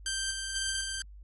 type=tone with tremolo; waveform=10% pulse; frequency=1568 Hz; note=G6; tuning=in tune; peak=-22 dBFS; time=0.06-1.02 s; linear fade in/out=2 ms; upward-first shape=square; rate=2 Hz; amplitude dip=35%; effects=added 50 Hz sine -46 dBFS peak until 1.23 s + AAC 32 kbps